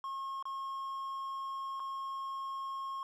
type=tone with dropouts; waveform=triangle; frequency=1081 Hz; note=C#6; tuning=44 cents flat; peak=-35 dBFS; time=0.04-3.03 s; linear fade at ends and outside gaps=1 ms; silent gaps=0.426-0.454 / 1.797-1.801 s; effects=none